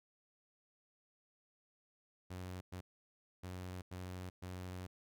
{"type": "tone bursts at uneven times", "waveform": "sawtooth", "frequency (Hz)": 91.4, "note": "F#2", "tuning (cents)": -21, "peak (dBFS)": -40, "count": 5, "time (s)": [[2.3, 2.61], [2.72, 2.81], [3.43, 3.82], [3.91, 4.3], [4.42, 4.87]], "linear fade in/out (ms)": 10, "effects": []}